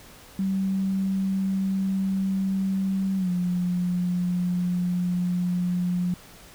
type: tone with pitch glide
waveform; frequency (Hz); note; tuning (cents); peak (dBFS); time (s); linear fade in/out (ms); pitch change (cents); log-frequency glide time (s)
sine; 192.3 to 178.39; G3 to F3; -33 to +37; -22; 0.39-6.14; 2; -130; 3.17-3.3
effects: pink hiss -48 dBFS RMS until 6.54 s